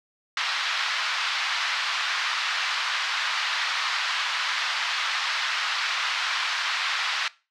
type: band-pass noise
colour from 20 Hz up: pink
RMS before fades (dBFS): -27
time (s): 0.37-7.28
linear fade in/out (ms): 2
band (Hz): 1100 to 4700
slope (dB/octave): 24
effects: noise-tail reverb RT60 0.3 s tail -20 dB re dry